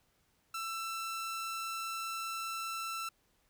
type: tone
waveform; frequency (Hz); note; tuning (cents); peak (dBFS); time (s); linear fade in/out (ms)
sawtooth; 1335; E6; +22; -33; 0.54-3.09; 5
effects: pink hiss -73 dBFS RMS until 3.49 s